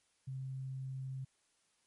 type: tone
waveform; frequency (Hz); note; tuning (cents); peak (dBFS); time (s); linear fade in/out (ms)
sine; 132.4; C3; +21; -39; 0.27-1.25; 10
effects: white hiss -75 dBFS RMS until 1.86 s + MP3 48 kbps